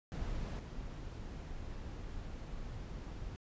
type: noise with level steps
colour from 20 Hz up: brown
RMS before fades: -39 / -44 dBFS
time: 0.12-3.36 s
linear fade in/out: 0 ms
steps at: 0.59 s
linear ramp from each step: 5 ms
effects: resampled to 16000 Hz

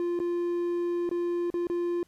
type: tone with dropouts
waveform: triangle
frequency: 347.8 Hz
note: F4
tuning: 7 cents flat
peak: -24 dBFS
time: 0-2.03 s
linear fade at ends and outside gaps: 1 ms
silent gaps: 0.191-0.201 / 1.092-1.113 / 1.502-1.541 / 1.67-1.699 s
effects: pink hiss -66 dBFS RMS until 2.07 s + resampled to 32000 Hz

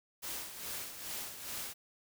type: noise with tremolo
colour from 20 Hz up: white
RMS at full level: -40 dBFS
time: 0.22-1.74 s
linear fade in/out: 20 ms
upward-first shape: sine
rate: 2.4 Hz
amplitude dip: 60%
effects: none

